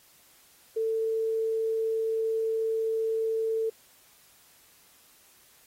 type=tone; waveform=sine; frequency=446.2 Hz; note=A4; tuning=24 cents sharp; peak=-25 dBFS; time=0.76-3.7 s; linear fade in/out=10 ms; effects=white hiss -59 dBFS RMS until 5.66 s + AAC 48 kbps